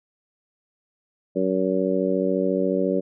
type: harmonic tone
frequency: 94.2 Hz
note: F#2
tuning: 32 cents sharp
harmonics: 2 / 3 / 4 / 5 / 6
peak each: -26 / -26 / -26 / -26 / -26 dBFS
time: 1.35-3.01 s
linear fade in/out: 20 ms
effects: none